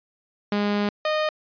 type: tone pair in turn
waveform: sawtooth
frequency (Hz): 205.5 / 615.8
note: G#3 / D#5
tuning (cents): -18 / -18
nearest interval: octave + perfect fifth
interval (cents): 1900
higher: second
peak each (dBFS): -17 / -17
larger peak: neither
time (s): 0.52-0.89 / 1.05-1.29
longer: first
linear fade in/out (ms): 2
effects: resampled to 11025 Hz